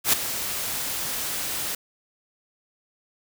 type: noise with ADSR envelope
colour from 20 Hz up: white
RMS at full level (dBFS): -17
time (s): 0.04-1.75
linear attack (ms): 89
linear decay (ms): 9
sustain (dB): -12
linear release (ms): 4
effects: none